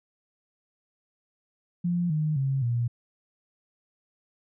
sine tone with pitch steps, 174.61 / 153.77 / 135.42 / 119.26 Hz, F3 / D#3 / C#3 / A#2, 0 / -20 / -40 / +40 cents, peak -23 dBFS, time 1.84-2.88 s, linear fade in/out 10 ms, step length 260 ms, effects none

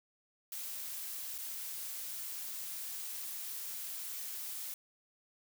blue noise with dropouts, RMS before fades -42 dBFS, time 0.52-4.74 s, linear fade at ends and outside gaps 1 ms, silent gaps 1.38-1.385 s, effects none

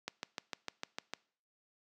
click train, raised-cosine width 0.2 ms, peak -20 dBFS, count 8, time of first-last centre 0.08-1.136 s, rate 6.63 Hz, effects noise-tail reverb RT60 0.5 s tail -23 dB re dry + high-pass 200 Hz 12 dB/octave

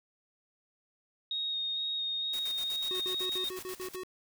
sine tone with vibrato, 3729 Hz, A#7, in tune, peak -31 dBFS, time 1.31-3.49 s, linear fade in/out 2 ms, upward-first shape square, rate 2.2 Hz, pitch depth 10 cents each way
white noise with tremolo, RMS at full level -44 dBFS, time 2.33-3.96 s, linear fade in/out 5 ms, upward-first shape square, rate 8.1 Hz, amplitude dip 70%
square tone bursts, 370 Hz, F#4, in tune, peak -38 dBFS, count 8, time 2.91-4.034 s, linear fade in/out 0 ms, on 88 ms, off 60 ms
effects none

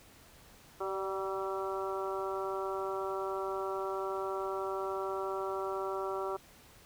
harmonic tone with a mistuned harmonic, 192.1 Hz, G3, 35 cents flat, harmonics 2 / 3 / 4 / 5 / 6 / 7, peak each -36 / -41 / -42 / -43 / -42 / -43 dBFS, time 0.8-6.37 s, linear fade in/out 10 ms, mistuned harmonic 3, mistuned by +29 cents, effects pink hiss -58 dBFS RMS until 6.85 s

